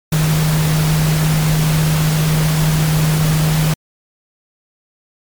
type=tone in noise; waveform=sine; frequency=155.56 Hz; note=D#3; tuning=in tune; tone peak=-12 dBFS; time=0.12-3.74 s; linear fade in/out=5 ms; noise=pink; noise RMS=-21 dBFS; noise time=0.12-3.74 s; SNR=+6 dB; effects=MP3 96 kbps